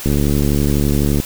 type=click train; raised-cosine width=3 ms; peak=-4 dBFS; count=83; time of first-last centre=0.06-1.2 s; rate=71.9 Hz; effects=white hiss -30 dBFS RMS until 1.25 s